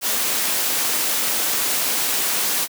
white noise, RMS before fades -21 dBFS, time 0.01-2.68 s, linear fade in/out 50 ms, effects high-pass 200 Hz 12 dB/octave

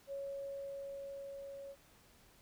sine tone with level ramp, 554.4 Hz, C#5, in tune, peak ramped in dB -39 to -46 dBFS, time 0.07-1.76 s, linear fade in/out 50 ms, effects pink hiss -65 dBFS RMS until 2.41 s

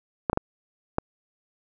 clicks, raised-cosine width 1 ms, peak -8 dBFS, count 4, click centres 0.298 / 0.331 / 0.374 / 0.984 s, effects none

